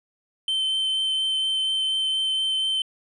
triangle tone with vibrato, 3090 Hz, G7, 26 cents flat, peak -20 dBFS, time 0.48-2.82 s, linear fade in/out 2 ms, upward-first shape triangle, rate 4.2 Hz, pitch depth 10 cents each way, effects resampled to 24000 Hz

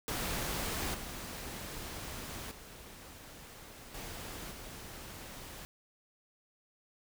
pink noise with level steps, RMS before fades -36 / -43 / -51 / -44 / -47 dBFS, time 0.08-5.65 s, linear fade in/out 0 ms, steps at 0.94 / 2.51 / 3.94 / 4.51 s, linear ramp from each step 5 ms, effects none

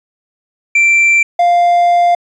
triangle tone pair in turn, 2349 / 698.4 Hz, D7 / F5, 0 / 0 cents, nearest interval octave + major sixth, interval 2100 cents, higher first, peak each -5 dBFS, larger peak neither, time 0.75-1.23 / 1.39-2.15 s, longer second, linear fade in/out 5 ms, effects resampled to 22050 Hz

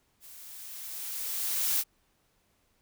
blue noise with level ramp, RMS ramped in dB -50 to -26 dBFS, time 0.2-1.84 s, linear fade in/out 50 ms, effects pink hiss -71 dBFS RMS until 2.81 s

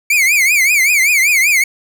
45% pulse tone with vibrato, 2259 Hz, C#7, 32 cents sharp, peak -9 dBFS, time 0.1-1.64 s, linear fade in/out 5 ms, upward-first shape triangle, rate 5.2 Hz, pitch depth 200 cents each way, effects none

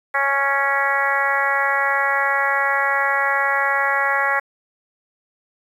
harmonic tone, 277.2 Hz, C#4, in tune, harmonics 2 / 3 / 4 / 5 / 6 / 7 / 8, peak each -27 / -24 / -24 / -25 / -23 / -22 / -29 dBFS, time 0.14-4.4 s, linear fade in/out 10 ms, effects 8-bit

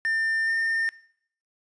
triangle tone pair in turn, 1800 / 1811.5 Hz, A6 / A6, +39 / +50 cents, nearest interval unison, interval 11 cents, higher second, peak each -21 dBFS, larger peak neither, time 0.05-0.47 / 0.47-0.89 s, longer neither, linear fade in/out 0 ms, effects noise-tail reverb RT60 0.6 s tail -20 dB re dry + resampled to 22050 Hz

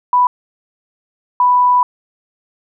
sine tone bursts at uneven times, 989 Hz, B5, 2 cents sharp, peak -8 dBFS, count 2, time 0.13-0.27 / 1.4-1.83 s, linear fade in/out 2 ms, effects none

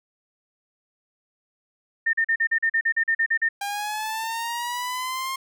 sine tone bursts, 1816 Hz, A#6, 46 cents flat, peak -18 dBFS, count 13, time 2.06-3.489 s, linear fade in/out 10 ms, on 73 ms, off 40 ms
sawtooth linear sweep, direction up, 800 to 1069 Hz, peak -23 dBFS, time 3.61-5.36 s, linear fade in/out 5 ms
effects none

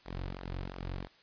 sawtooth tone with flanger, 45.59 Hz, F#1, 25 cents flat, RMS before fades -40 dBFS, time 0.05-1.08 s, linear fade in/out 20 ms, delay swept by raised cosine 0.28 to 5.08 ms, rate 2.9 Hz, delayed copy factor -0.65, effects white hiss -62 dBFS RMS until 1.22 s + resampled to 11025 Hz

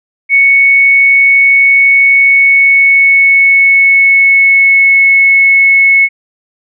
sine tone with pitch glide, 2217 to 2197 Hz, C#7 to C#7, 0 to -16 cents, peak -3 dBFS, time 0.29-6.09 s, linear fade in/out 50 ms, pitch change -16 cents, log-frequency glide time 2.19-5.01 s, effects none

